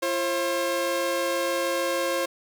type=tone pair together; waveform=sawtooth; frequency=341.8 / 535.9 Hz; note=F4 / C5; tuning=-37 / +41 cents; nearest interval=minor sixth; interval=778 cents; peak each=-26 / -21 dBFS; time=0.02-2.26 s; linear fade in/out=10 ms; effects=none